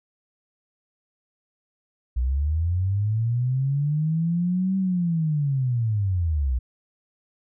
sine linear two-way sweep, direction up then down, 59 to 192.9 to 59 Hz, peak -20 dBFS, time 2.16-6.59 s, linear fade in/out 10 ms, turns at 4.77 s, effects none

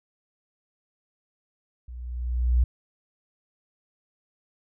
sine tone with level ramp, 61 Hz, B1, 21 cents flat, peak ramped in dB -37 to -15 dBFS, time 1.88-2.64 s, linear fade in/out 5 ms, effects none

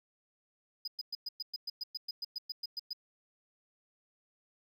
triangle tone bursts, 4978 Hz, D#8, in tune, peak -34 dBFS, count 16, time 0.85-2.932 s, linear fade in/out 5 ms, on 27 ms, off 110 ms, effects none

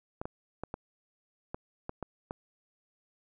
clicks, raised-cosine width 1 ms, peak -22 dBFS, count 8, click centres 0.215 / 0.255 / 0.636 / 0.741 / 1.545 / 1.894 / 2.027 / 2.309 s, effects none

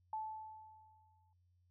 sine tone with exponential decay, 871 Hz, A5, 18 cents flat, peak -37 dBFS, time 0.13-1.33 s, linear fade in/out 2 ms, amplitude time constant 260 ms, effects added 89 Hz sine -70 dBFS peak until 1.7 s

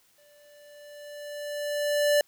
square tone with exponential growth, 586 Hz, D5, 4 cents flat, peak -19 dBFS, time 0.18-2.21 s, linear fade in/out 2 ms, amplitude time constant 440 ms, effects white hiss -64 dBFS RMS until 2.27 s

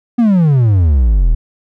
triangle exponential sweep, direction down, 246.9 to 36.71 Hz, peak -5 dBFS, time 0.18-1.35 s, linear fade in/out 10 ms, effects none

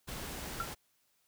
pink noise, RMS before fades -42 dBFS, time 0.07-0.75 s, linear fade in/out 20 ms
sine tone with exponential decay, 1363 Hz, F6, 43 cents flat, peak -29 dBFS, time 0.6-0.7 s, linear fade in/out 2 ms, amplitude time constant 21 ms
effects white hiss -74 dBFS RMS until 1.27 s

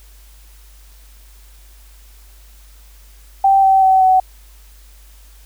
sine tone with pitch steps, 780 / 770.2 / 760.4 / 750.8 Hz, G5 / G5 / F#5 / F#5, -9 / -31 / +47 / +25 cents, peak -8 dBFS, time 3.44-4.2 s, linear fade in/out 5 ms, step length 190 ms, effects added 50 Hz sine -41 dBFS peak until 5.45 s + white hiss -50 dBFS RMS until 5.45 s

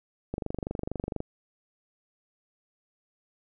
click train, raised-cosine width 2 ms, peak -18 dBFS, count 22, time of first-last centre 0.34-1.204 s, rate 24.3 Hz, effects none

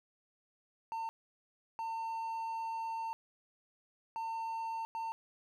triangle tone bursts at uneven times, 904 Hz, A5, 47 cents sharp, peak -34 dBFS, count 4, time 0.92-1.09 / 1.79-3.13 / 4.16-4.85 / 4.95-5.12 s, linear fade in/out 0 ms, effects none

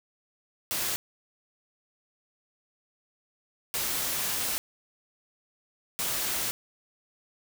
white noise bursts at uneven times, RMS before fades -30 dBFS, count 3, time 0.71-0.96 / 3.74-4.58 / 5.99-6.51 s, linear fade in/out 0 ms, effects none

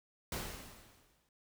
pink noise with exponential decay, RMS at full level -38 dBFS, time 0.32-1.29 s, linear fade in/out 2 ms, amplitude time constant 210 ms, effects none

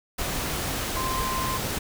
sine tone in noise, 1042 Hz, C6, 7 cents flat, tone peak -28 dBFS, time 0.96-1.58 s, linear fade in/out 10 ms, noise pink, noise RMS -29 dBFS, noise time 0.18-1.79 s, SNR -2 dB, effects none

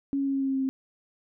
sine tone with pitch steps, 277.2 / 275.4 / 273.7 / 272 / 270.2 / 268.5 / 266.8 / 265.1 Hz, C#4 / C#4 / C#4 / C#4 / C#4 / C4 / C4 / C4, 0 / -11 / -22 / -33 / -44 / +45 / +34 / +23 cents, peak -24 dBFS, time 0.13-0.69 s, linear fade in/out 0 ms, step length 70 ms, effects none

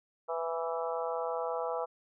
harmonic tone with a mistuned harmonic, 165.5 Hz, E3, 7 cents sharp, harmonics 3 / 4 / 5 / 6 / 7 / 8, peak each -35 / -37 / -39 / -41 / -42 / -43 dBFS, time 0.28-1.86 s, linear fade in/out 20 ms, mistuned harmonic 6, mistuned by -16 cents, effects none

